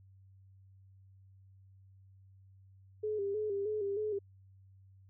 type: tone with vibrato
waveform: sine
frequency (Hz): 412.3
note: G#4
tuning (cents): -13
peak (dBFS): -32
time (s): 3.03-4.19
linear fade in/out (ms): 10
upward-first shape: square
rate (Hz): 3.2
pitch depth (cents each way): 59
effects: added 96 Hz sine -57 dBFS peak until 5.09 s